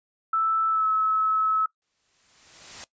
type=tone with pitch glide; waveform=sine; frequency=1318.5 to 1294.4 Hz; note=E6 to E6; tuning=0 to -32 cents; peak=-20 dBFS; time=0.33-1.66 s; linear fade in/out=5 ms; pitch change=-32 cents; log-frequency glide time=0.69-0.87 s
type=noise with exponential growth; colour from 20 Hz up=white; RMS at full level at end=-37 dBFS; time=1.82-2.84 s; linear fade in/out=0 ms; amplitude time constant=220 ms
effects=noise-tail reverb RT60 0.1 s tail -19 dB re dry + resampled to 16000 Hz